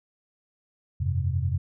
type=chord; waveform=sine; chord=F suspended second; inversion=none; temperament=just; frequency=87.31 / 98.22 / 130.96 Hz; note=F2 / G2 / C3; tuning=0 / +4 / +2 cents; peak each=-26 / -29 / -28 dBFS; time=1-1.58 s; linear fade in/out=10 ms; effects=none